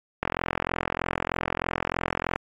click train, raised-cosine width 0.5 ms, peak -9 dBFS, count 93, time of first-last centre 0.23-2.36 s, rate 43.2 Hz, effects AAC 64 kbps

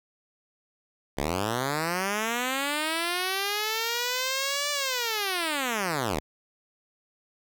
5% pulse linear two-way sweep, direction up then down, 64.1 to 586 to 64.1 Hz, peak -15 dBFS, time 1.17-6.2 s, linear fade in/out 10 ms, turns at 4.71 s, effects none

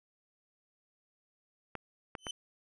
clicks, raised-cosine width 0.5 ms, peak -23 dBFS, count 3, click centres 1.753 / 2.152 / 2.268 s
sawtooth tone with exponential growth, 3044 Hz, F#7, 48 cents sharp, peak -31 dBFS, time 2.18-2.31 s, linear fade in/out 5 ms, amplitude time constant 28 ms
effects resampled to 22050 Hz

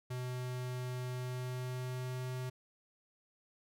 square tone with pitch glide, 125.8 to 127.48 Hz, B2 to C3, +32 to -45 cents, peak -38 dBFS, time 0.1-2.5 s, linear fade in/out 10 ms, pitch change +23 cents, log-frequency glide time 1.12-2.34 s, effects none

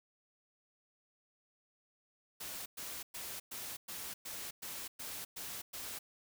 white noise bursts, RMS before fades -44 dBFS, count 10, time 2.4-5.99 s, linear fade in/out 10 ms, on 260 ms, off 110 ms, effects none

